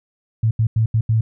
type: tone bursts at uneven times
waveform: sine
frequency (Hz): 111.4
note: A2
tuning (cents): +22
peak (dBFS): -13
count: 5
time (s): 0.43-0.51 / 0.59-0.67 / 0.76-0.86 / 0.94-1.01 / 1.09-1.21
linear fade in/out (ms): 5
effects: none